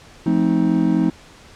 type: chord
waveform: triangle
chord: F dominant seventh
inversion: none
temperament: just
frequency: 174.61 / 218.3 / 261.9 / 314.3 Hz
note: F3 / A3 / C4 / Eb4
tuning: 0 / -13 / +2 / +18 cents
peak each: -18 / -19 / -19 / -17 dBFS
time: 0.26-1.1 s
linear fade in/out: 5 ms
effects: pink hiss -45 dBFS RMS until 1.55 s + low-pass 7000 Hz 12 dB/octave